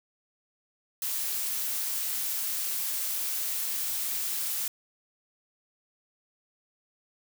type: noise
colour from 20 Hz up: blue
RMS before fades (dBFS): -31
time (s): 1.02-4.68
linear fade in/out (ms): 2
effects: none